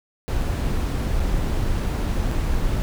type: noise with dropouts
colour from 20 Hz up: brown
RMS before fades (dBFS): -22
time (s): 0.28-2.82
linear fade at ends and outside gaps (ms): 0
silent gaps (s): 0.413-0.417 / 1.196-1.201 / 2.314-2.32
effects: none